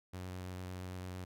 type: tone with vibrato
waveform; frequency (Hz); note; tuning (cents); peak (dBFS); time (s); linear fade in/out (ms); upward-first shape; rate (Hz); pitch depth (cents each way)
sawtooth; 91.6; F#2; -17; -38; 0.13-1.25; 10; square; 8.9; 11
effects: none